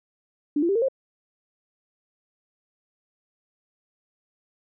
sine tone with pitch steps, 292.7 / 340.1 / 395.2 / 459.3 / 533.7 Hz, D4 / F4 / G4 / A#4 / C5, -6 / -46 / +14 / -26 / +34 cents, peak -19 dBFS, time 0.56-0.885 s, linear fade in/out 5 ms, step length 65 ms, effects none

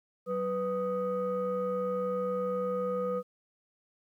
sine tone cluster, 188.3 / 495.6 / 1247 Hz, F#3 / B4 / D#6, +31 / +6 / +3 cents, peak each -36 / -29 / -37 dBFS, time 0.26-3.23 s, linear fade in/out 50 ms, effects tanh soft clip ceiling -22 dBFS + 11-bit

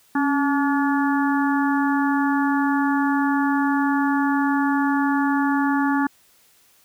harmonic tone with a mistuned harmonic, 286.1 Hz, D4, 45 cents flat, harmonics 1 / 3 / 4 / 5 / 6, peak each -19 / -25 / -29 / -29 / -29 dBFS, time 0.15-6.07 s, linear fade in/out 5 ms, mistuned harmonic 1, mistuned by -56 cents, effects white hiss -57 dBFS RMS until 6.84 s

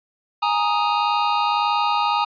square chord, Ab suspended second, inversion none, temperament equal, 830.6 / 932.3 / 1244.5 Hz, Ab5 / Bb5 / Eb6, 0 / 0 / 0 cents, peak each -23 dBFS, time 0.42-2.25 s, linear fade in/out 10 ms, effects resampled to 11025 Hz

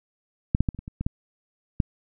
clicks, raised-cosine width 5 ms, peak -7 / -6 / -11 / -29 / -23 / -23 / -16 / -11 / -7 dBFS, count 9, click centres 0.549 / 0.606 / 0.688 / 0.747 / 0.79 / 0.879 / 1.01 / 1.065 / 1.802 s, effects none

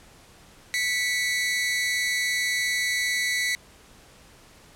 sawtooth tone pair together, 1975.5 / 2213 Hz, B6 / C#7, 0 / -3 cents, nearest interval major second, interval 197 cents, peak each -21 / -25 dBFS, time 0.74-3.55 s, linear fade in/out 0 ms, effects pink hiss -52 dBFS RMS until 4.75 s + low-pass 11000 Hz 12 dB/octave

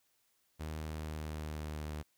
sawtooth tone with pitch glide, 77.9 to 75.86 Hz, D#2 to D#2, +3 to -43 cents, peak -35 dBFS, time 0.59-2.03 s, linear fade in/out 20 ms, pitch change -46 cents, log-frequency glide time 0.83-1.91 s, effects white hiss -75 dBFS RMS until 2.17 s

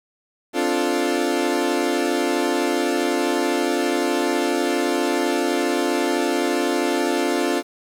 30% pulse chord, D minor seventh, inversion third, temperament equal, 261.6 / 293.7 / 349.2 / 440 Hz, C4 / D4 / F4 / A4, 0 / 0 / 0 / 0 cents, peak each -23 / -22 / -20 / -24 dBFS, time 0.53-7.63 s, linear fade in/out 50 ms, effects low-pass 12000 Hz 12 dB/octave + 8-bit

